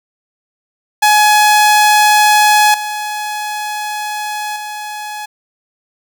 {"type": "tone with level steps", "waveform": "sawtooth", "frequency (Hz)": 843, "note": "G#5", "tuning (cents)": 26, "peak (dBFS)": [-3, -15, -19], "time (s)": [1.02, 5.26], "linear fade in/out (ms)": 10, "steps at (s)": [2.74, 4.56], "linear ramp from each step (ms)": 2, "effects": []}